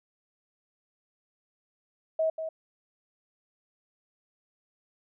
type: tone with echo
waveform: sine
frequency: 640 Hz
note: D#5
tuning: 49 cents sharp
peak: -23 dBFS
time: 2.19-2.3 s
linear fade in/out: 5 ms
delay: 190 ms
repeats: 1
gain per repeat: -8 dB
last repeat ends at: 2.49 s
effects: none